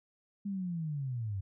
sine linear sweep, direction down, 204.5 to 92.5 Hz, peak -33 dBFS, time 0.45-1.41 s, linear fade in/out 10 ms, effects none

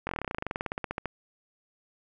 slowing click train, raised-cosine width 0.5 ms, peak -16 dBFS, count 24, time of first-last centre 0.07-1.057 s, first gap 21 ms, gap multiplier 1.06, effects none

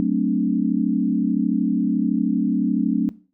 sine chord, D dominant seventh, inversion first, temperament equal with one note detuned, 186.5 / 220 / 261.6 / 293.7 Hz, F#3 / A3 / C4 / D4, +14 / 0 / 0 / 0 cents, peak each -23 dBFS, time 0-3.09 s, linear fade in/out 0 ms, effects noise-tail reverb RT60 0.4 s tail -20 dB re dry

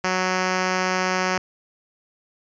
5% pulse tone, 185 Hz, F#3, in tune, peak -9 dBFS, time 0.04-1.38 s, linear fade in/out 2 ms, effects resampled to 16000 Hz

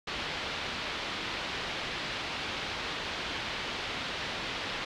white low-pass noise, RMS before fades -36 dBFS, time 0.07-4.85 s, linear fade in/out 5 ms, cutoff 3900 Hz, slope 24 dB/octave, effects none

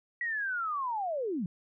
sine linear sweep, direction down, 1943 to 158.7 Hz, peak -30 dBFS, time 0.21-1.46 s, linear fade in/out 2 ms, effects none

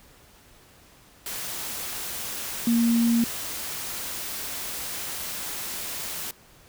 sine tone in noise, 233.1 Hz, A#3, in tune, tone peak -18 dBFS, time 2.67-3.24 s, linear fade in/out 2 ms, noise white, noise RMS -33 dBFS, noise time 1.26-6.31 s, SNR +12 dB, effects pink hiss -54 dBFS RMS until 6.68 s

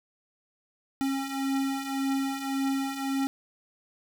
square beating tone pair, 270 / 271.8 Hz, C#4 / C#4, -45 / -34 cents, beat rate 1.8 Hz, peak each -34 / -29 dBFS, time 1.01-3.27 s, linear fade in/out 0 ms, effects none

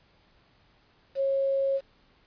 sine tone with quantisation, 545 Hz, C#5, 29 cents flat, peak -23 dBFS, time 1.15-1.81 s, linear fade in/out 50 ms, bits 8, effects pink hiss -63 dBFS RMS until 2.26 s + resampled to 11025 Hz

